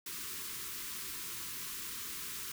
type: band-stop noise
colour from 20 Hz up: white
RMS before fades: -42 dBFS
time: 0.06-2.52 s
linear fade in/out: 5 ms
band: 450 to 960 Hz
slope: 96 dB/octave
effects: none